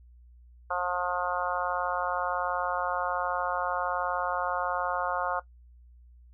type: harmonic tone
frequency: 178.7 Hz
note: F3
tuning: 40 cents sharp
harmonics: 3 / 4 / 5 / 6 / 7 / 8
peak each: -34 / -34 / -34 / -34 / -34 / -34 dBFS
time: 0.7-5.4 s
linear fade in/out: 10 ms
effects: noise-tail reverb RT60 0.1 s tail -18 dB re dry + added 60 Hz sine -51 dBFS peak until 6.33 s